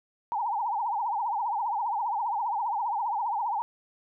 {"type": "tone with vibrato", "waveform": "sine", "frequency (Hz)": 880, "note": "A5", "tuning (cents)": 0, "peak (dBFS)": -26, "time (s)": [0.32, 3.62], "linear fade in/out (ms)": 0, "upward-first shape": "triangle", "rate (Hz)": 15, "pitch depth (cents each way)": 210, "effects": []}